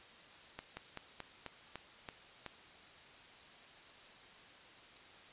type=slowing click train; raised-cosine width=0.3 ms; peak=-27 dBFS; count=8; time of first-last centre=0.59-2.463 s; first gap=180 ms; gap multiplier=1.13; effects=white hiss -57 dBFS RMS until 5.32 s + resampled to 8000 Hz